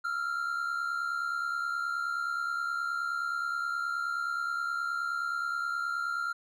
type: tone pair together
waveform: triangle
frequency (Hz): 1325 / 1394.5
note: E6 / F6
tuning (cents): +9 / -3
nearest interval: minor second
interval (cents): 88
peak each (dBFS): -35 / -29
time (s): 0.04-6.33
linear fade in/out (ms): 10
effects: none